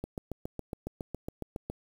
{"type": "click train", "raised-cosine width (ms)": 2, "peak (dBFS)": -22, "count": 13, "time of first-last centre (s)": [0.04, 1.7], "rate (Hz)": 7.23, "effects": ["8-bit"]}